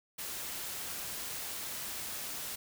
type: noise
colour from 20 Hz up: white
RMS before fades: -40 dBFS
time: 0.18-2.56 s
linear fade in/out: 10 ms
effects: none